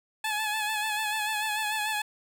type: tone with vibrato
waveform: 15% pulse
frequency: 856 Hz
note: A5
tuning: 48 cents flat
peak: -21 dBFS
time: 0.24-2.02 s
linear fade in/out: 5 ms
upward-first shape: sine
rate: 6.8 Hz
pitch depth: 45 cents each way
effects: none